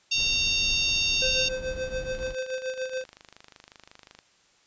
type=harmonic tone; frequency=916 Hz; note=A#5; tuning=31 cents flat; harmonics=3 / 4 / 5 / 6 / 7; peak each=-26 / -28 / -30 / -32 / -33 dBFS; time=0.11-1.49 s; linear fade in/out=10 ms
type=noise; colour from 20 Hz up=brown; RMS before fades=-38 dBFS; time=0.14-2.36 s; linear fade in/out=50 ms
type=tone with tremolo; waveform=square; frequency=517 Hz; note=C5; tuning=21 cents flat; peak=-27 dBFS; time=1.22-3.04 s; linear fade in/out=0 ms; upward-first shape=triangle; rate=7 Hz; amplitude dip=80%
type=click train; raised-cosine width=0.2 ms; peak=-29 dBFS; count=53; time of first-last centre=2.15-4.189 s; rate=25.5 Hz
effects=white hiss -62 dBFS RMS until 4.66 s + resampled to 16000 Hz